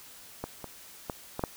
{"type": "clicks", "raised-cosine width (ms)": 1, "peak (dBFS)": [-19, -24, -18, -18, -13], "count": 5, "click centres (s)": [0.44, 0.643, 1.098, 1.394, 1.438], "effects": ["white hiss -50 dBFS RMS until 1.56 s"]}